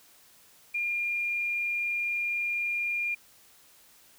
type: tone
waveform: sine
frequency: 2408 Hz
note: D7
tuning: 43 cents sharp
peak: -27 dBFS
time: 0.74-3.15 s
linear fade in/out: 10 ms
effects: white hiss -58 dBFS RMS until 4.18 s